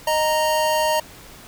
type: tone pair together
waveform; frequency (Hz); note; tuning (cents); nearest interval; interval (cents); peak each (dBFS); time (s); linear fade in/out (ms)
square; 618.9 / 932.3; D#5 / A#5; -9 / 0; perfect fifth; 709; -21; 0.07-1; 5
effects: pink hiss -43 dBFS RMS until 1.47 s